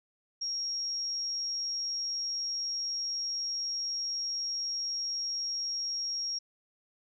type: tone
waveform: sine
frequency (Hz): 5588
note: F8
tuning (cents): 0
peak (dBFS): -31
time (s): 0.41-6.39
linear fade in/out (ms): 10
effects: none